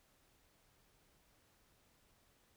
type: silence
effects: pink hiss -72 dBFS RMS until 2.56 s